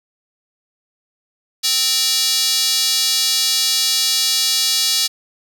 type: tone with high-pass filter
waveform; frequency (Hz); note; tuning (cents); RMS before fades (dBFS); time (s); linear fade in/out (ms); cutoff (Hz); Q
square; 260; C4; -11; -17; 1.63-5.08; 20; 4300; 2.4
effects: none